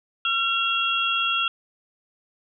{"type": "tone cluster", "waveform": "sine", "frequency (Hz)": [1361, 2749, 3298], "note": ["F6", "F7", "G#7"], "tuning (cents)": [-45, -28, -13], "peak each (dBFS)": -25, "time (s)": [0.25, 1.48], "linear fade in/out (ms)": 2, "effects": []}